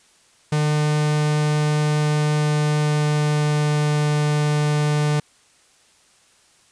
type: tone with pitch glide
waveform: 45% pulse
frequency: 150.4 to 149.02 Hz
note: D3 to D3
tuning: +42 to +26 cents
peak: -17 dBFS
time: 0.52-5.2 s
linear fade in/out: 5 ms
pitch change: -16 cents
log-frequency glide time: 1.95-4.09 s
effects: white hiss -56 dBFS RMS until 6.71 s + resampled to 22050 Hz